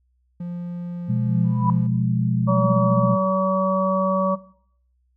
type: tone with pitch glide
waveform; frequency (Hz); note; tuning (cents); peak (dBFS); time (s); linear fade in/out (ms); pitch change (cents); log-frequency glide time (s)
triangle; 174.61 to 171.41; F3 to F3; 0 to -32; -25; 0.4-1.87; 5; -32; 0.97-1.41
type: chord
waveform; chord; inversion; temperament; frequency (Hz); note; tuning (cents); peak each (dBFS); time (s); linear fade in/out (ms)
sine; F diminished; second; equal; 123.47 / 174.61 / 207.7; Cb3 / F3 / Ab3; 0 / 0 / 0; -21 / -23 / -24; 1.08-3.16; 20
type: tone with exponential growth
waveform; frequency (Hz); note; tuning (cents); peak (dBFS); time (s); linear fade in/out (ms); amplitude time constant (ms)
sine; 987.8; B5; 0; -17; 1.44-1.7; 2; 56
type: harmonic tone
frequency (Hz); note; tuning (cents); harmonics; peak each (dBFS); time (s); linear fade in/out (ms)
189.5; F#3; +42; 1 / 3 / 5 / 6; -23 / -22 / -30 / -23; 2.47-4.36; 20
effects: noise-tail reverb RT60 0.6 s tail -17 dB re dry + added 62 Hz sine -62 dBFS peak until 5.16 s